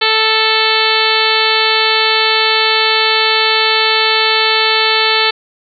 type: harmonic tone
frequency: 440 Hz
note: A4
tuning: in tune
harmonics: 1 / 2 / 3 / 4 / 5 / 6 / 7 / 8 / 9 / 10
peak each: -19 / -19 / -19 / -19 / -19 / -19 / -19 / -19 / -19 / -19 dBFS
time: 0.01-5.31 s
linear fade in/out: 10 ms
effects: none